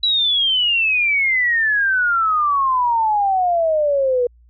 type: exponential sweep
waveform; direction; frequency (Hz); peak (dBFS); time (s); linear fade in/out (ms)
sine; down; 3951 to 480; -14; 0.03-4.27; 5
effects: added 59 Hz sine -47 dBFS peak until 4.49 s